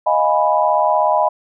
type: chord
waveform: sine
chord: F half-diminished seventh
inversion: third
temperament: equal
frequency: 622.3 / 698.5 / 830.6 / 987.8 Hz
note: Eb5 / F5 / Ab5 / Cb6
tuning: 0 / 0 / 0 / 0 cents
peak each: -17 / -20 / -18 / -17 dBFS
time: 0.06-1.29 s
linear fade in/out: 10 ms
effects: none